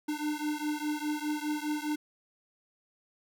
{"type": "beating tone pair", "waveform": "square", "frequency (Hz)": [298.5, 303.4], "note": ["D4", "D#4"], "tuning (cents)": [28, -44], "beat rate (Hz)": 4.9, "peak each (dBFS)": [-34, -35], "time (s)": [0.08, 1.96], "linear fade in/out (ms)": 10, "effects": []}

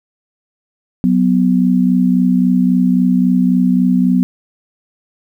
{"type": "tone pair together", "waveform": "sine", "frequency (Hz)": [185, 248.7], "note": ["F#3", "B3"], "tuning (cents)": [0, 12], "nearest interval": "perfect fourth", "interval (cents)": 512, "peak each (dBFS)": -12, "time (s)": [1.04, 4.23], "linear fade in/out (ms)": 0, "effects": ["8-bit"]}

